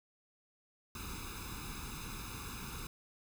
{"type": "noise with comb filter", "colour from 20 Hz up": "pink", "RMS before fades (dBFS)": -44, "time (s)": [0.95, 2.87], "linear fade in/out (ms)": 2, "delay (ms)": 0.79, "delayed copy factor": 1, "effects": []}